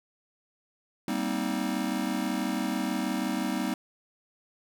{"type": "chord", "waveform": "square", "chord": "C minor seventh", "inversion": "second", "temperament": "just", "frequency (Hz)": [196.22, 235.5, 261.6, 314], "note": ["G3", "Bb3", "C4", "Eb4"], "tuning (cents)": [2, 18, 0, 16], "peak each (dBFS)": -34, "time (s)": [1.08, 3.74], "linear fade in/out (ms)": 2, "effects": []}